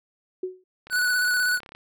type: tone with exponential decay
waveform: sine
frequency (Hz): 370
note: F#4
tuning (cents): 0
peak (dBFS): -23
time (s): 0.43-0.64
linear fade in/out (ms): 5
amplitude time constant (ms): 44
type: click train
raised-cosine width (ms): 0.3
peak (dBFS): -27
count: 31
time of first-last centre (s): 0.87-1.75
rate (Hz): 34.1
type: tone with vibrato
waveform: square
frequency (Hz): 1480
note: F#6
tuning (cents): 0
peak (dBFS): -21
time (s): 0.9-1.6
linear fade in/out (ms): 50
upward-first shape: square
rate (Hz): 16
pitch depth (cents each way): 19
effects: none